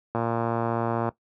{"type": "click train", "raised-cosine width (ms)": 1, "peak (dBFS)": -12, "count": 110, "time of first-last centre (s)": [0.15, 1.09], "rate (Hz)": 116, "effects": ["noise-tail reverb RT60 0.1 s tail -17 dB re dry", "high-pass 80 Hz 12 dB/octave"]}